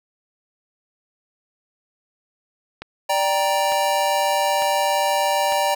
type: click train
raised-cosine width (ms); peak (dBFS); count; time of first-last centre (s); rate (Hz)
0.3; -16; 4; 2.82-5.523; 1.11
type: chord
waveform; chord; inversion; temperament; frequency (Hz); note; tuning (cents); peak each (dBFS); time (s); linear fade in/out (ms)
square; G minor; second; just; 588 / 784 / 940.8; D5 / G5 / Bb5; +2 / 0 / +16; -23; 3.09-5.75; 10
effects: none